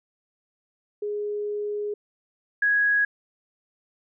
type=tone pair in turn; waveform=sine; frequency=415.3 / 1661.2 Hz; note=G#4 / G#6; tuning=0 / 0 cents; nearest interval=2 octaves; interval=2400 cents; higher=second; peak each=-26 / -18 dBFS; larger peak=second; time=1.02-1.94 / 2.62-3.05 s; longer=first; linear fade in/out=5 ms; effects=none